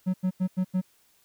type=tone bursts; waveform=triangle; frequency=185 Hz; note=F#3; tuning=in tune; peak=-20 dBFS; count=5; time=0.06-0.816 s; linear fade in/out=20 ms; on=80 ms; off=89 ms; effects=white hiss -64 dBFS RMS until 1.24 s